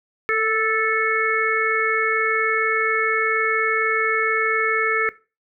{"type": "harmonic tone with a mistuned harmonic", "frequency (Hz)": 439.1, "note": "A4", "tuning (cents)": -4, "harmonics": [1, 3, 4, 5], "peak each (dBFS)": [-23, -23, -23, -23], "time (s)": [0.29, 5.09], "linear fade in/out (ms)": 0, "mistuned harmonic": 1, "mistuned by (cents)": 19, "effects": ["noise-tail reverb RT60 0.3 s tail -18 dB re dry"]}